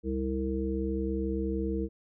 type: harmonic tone with a mistuned harmonic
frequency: 65.3 Hz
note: C2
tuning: 3 cents flat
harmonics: 1 / 3 / 5 / 7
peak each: -33 / -34 / -33 / -35 dBFS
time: 0.03-1.89 s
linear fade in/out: 50 ms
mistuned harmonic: 1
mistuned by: +99 cents
effects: none